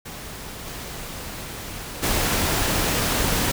pink noise with level steps, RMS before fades -36 / -34 / -22 dBFS, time 0.05-3.52 s, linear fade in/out 10 ms, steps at 0.65 / 2.02 s, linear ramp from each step 20 ms, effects none

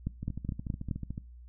two click trains, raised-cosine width 5 ms, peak -24 / -19 dBFS, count 14 / 5, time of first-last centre 0.23-1.179 / 0.07-0.912 s, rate 13.7 / 4.75 Hz, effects noise-tail reverb RT60 0.3 s tail -22 dB re dry + added 60 Hz sine -47 dBFS peak until 1.48 s

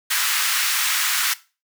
pink high-pass noise, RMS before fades -21 dBFS, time 0.1-1.34 s, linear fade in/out 10 ms, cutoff 1300 Hz, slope 24 dB/octave, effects noise-tail reverb RT60 0.3 s tail -17 dB re dry

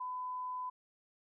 sine tone, 1005 Hz, B5, 30 cents sharp, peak -37 dBFS, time 0-0.7 s, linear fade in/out 10 ms, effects none

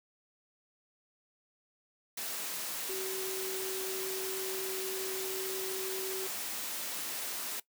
sine tone in noise, 379.9 Hz, F#4, 46 cents sharp, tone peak -37 dBFS, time 2.89-6.27 s, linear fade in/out 5 ms, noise white, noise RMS -38 dBFS, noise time 2.17-7.6 s, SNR -2 dB, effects noise-tail reverb RT60 0.1 s tail -19 dB re dry + high-pass 200 Hz 12 dB/octave

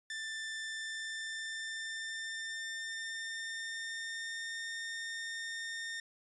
sawtooth tone with pitch glide, 1775 to 1823.8 Hz, A6 to A#6, +15 to -38 cents, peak -35 dBFS, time 0.1-6 s, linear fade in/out 2 ms, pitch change +47 cents, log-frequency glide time 0.59-4.67 s, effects resampled to 22050 Hz

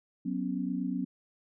sine chord, F# suspended fourth, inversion none, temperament equal with one note detuned, 185 / 246.9 / 275 Hz, F#3 / B3 / C#4, 0 / 0 / -14 cents, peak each -34 dBFS, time 0.25-1.05 s, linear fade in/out 10 ms, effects none

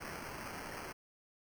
violet noise with sample-and-hold, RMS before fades -45 dBFS, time 0-0.93 s, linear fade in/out 20 ms, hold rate 3675 Hz, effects none

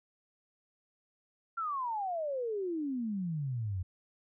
sine exponential sweep, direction down, 1389 to 87.31 Hz, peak -32 dBFS, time 1.57-3.83 s, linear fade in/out 10 ms, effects none

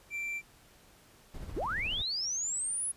triangle tone, 2349 Hz, D7, in tune, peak -32 dBFS, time 0.1-0.42 s, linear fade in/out 50 ms
brown noise with tremolo, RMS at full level -39 dBFS, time 1.34-2.02 s, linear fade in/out 5 ms, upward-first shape triangle, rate 14 Hz, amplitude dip 50%
sine linear sweep, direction up, 233.1 to 10548 Hz, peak -31 dBFS, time 1.56-2.92 s, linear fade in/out 10 ms
effects pink hiss -60 dBFS RMS until 2.96 s + resampled to 32000 Hz

